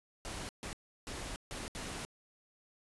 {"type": "noise bursts at uneven times", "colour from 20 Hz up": "pink", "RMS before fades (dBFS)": -42, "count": 5, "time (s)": [[0.25, 0.49], [0.63, 0.73], [1.07, 1.36], [1.51, 1.68], [1.75, 2.05]], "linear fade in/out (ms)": 0, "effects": ["resampled to 24000 Hz"]}